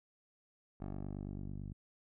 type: tone with low-pass filter sweep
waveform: 10% pulse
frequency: 49.08 Hz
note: G1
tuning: 3 cents sharp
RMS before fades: -43 dBFS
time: 0.8-1.73 s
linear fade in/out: 10 ms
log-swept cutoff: 930 to 170 Hz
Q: 0.74
effects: none